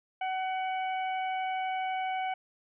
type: harmonic tone with a mistuned harmonic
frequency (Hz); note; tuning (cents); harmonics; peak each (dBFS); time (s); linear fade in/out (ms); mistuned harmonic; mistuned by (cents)
752; F#5; +28; 1 / 2 / 3 / 4; -30 / -43 / -40 / -46; 0.21-2.34; 5; 4; -23
effects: none